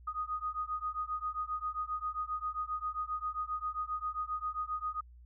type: beating tone pair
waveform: sine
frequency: 1239 / 1246.5 Hz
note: D#6 / D#6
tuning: -8 / +3 cents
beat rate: 7.5 Hz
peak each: -37 / -37 dBFS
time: 0.07-5.01 s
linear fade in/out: 10 ms
effects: added 60 Hz sine -52 dBFS peak until 5.25 s